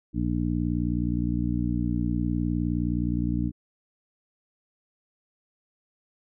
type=harmonic tone; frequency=59.5 Hz; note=A#1; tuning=36 cents sharp; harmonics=1 / 2 / 3 / 4 / 5; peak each=-30 / -30 / -30 / -30 / -30 dBFS; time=0.13-3.52 s; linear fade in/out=50 ms; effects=none

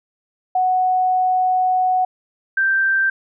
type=tone pair in turn; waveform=sine; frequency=740 / 1568 Hz; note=F#5 / G6; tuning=0 / 0 cents; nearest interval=octave + minor second; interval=1300 cents; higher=second; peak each=-14 dBFS; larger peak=neither; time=0.55-2.05 / 2.57-3.1 s; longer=first; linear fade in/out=5 ms; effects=none

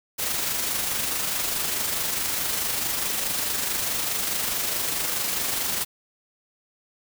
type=noise with amplitude modulation; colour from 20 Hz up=white; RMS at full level=-25 dBFS; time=0.18-5.85 s; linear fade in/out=20 ms; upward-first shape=sine; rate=24.7 Hz; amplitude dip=35%; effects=none

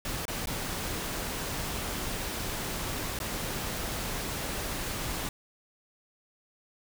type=noise with dropouts; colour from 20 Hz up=pink; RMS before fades=-34 dBFS; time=0.05-5.29 s; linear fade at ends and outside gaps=2 ms; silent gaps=0.254-0.28 / 0.458-0.471 / 3.19-3.201 s; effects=none

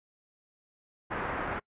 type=low-pass noise; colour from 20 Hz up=white; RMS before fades=-34 dBFS; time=1.1-1.6 s; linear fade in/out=20 ms; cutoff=1700 Hz; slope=24 dB/octave; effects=noise-tail reverb RT60 0.1 s tail -26 dB re dry + resampled to 8000 Hz

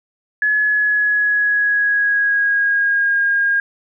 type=tone with pitch glide; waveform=sine; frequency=1700 to 1622.3 Hz; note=G#6 to G#6; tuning=+40 to -41 cents; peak=-13 dBFS; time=0.42-3.6 s; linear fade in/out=2 ms; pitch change=-81 cents; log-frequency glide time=0.6-3.19 s; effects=none

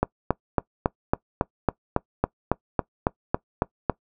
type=click train; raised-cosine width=1 ms; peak=-5 dBFS; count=15; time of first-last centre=0.03-3.897 s; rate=3.62 Hz; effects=noise-tail reverb RT60 0.1 s tail -22 dB re dry

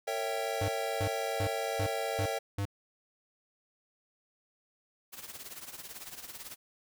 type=chord; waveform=square; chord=A# diminished seventh; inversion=none; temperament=equal with one note detuned; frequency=456.3 / 554.4 / 659.3 / 784 Hz; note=A#4 / C#5 / E5 / G5; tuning=-37 / 0 / 0 / 0 cents; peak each=-38 dBFS; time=0.07-2.39 s; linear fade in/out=10 ms
type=tone bursts; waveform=square; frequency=100 Hz; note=G2; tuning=35 cents sharp; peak=-31 dBFS; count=6; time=0.61-2.654 s; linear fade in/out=5 ms; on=74 ms; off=320 ms
type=noise with tremolo; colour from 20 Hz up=white; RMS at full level=-42 dBFS; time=5.12-6.56 s; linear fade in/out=20 ms; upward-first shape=triangle; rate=18 Hz; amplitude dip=80%
effects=none

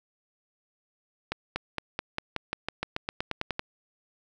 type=accelerating click train; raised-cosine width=0.3 ms; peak=-13 dBFS; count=16; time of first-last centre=1.32-3.594 s; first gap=240 ms; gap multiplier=0.93; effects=none

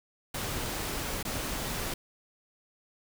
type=noise with dropouts; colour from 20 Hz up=pink; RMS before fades=-34 dBFS; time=0.34-1.94 s; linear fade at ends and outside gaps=5 ms; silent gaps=1.229-1.25 s; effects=none

